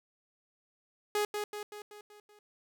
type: tone with echo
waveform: sawtooth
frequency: 416.9 Hz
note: G#4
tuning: 7 cents sharp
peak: -24 dBFS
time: 1.15-1.25 s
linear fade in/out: 2 ms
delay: 190 ms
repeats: 6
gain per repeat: -5 dB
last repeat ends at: 2.39 s
effects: none